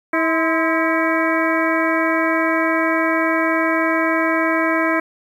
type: harmonic tone with a mistuned harmonic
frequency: 323.3 Hz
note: E4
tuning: 34 cents flat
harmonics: 1 / 2 / 3 / 4 / 5 / 6 / 7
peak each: -20 / -22 / -24 / -25 / -24 / -25 / -25 dBFS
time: 0.13-5 s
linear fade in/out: 5 ms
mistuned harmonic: 3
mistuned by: +99 cents
effects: 8-bit